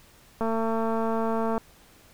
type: click train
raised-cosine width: 1 ms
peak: -15 dBFS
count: 264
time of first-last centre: 0.41-1.579 s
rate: 225 Hz
effects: pink hiss -55 dBFS RMS until 2.13 s